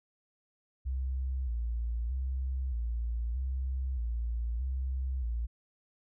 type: tone with vibrato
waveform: sine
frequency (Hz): 61.4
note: B1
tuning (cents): -9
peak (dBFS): -30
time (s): 0.85-5.47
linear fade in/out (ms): 20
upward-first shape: square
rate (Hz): 0.8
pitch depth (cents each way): 100
effects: none